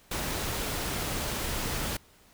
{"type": "noise", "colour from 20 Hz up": "pink", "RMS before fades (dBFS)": -32, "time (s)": [0.11, 1.97], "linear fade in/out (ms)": 5, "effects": ["pink hiss -59 dBFS RMS until 2.33 s"]}